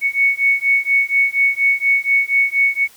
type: beating tone pair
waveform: sine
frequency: 2217 / 2221.2 Hz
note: C#7 / C#7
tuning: 0 / +3 cents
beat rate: 4.2 Hz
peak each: -16 dBFS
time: 0.01-2.88 s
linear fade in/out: 50 ms
effects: white hiss -47 dBFS RMS until 2.96 s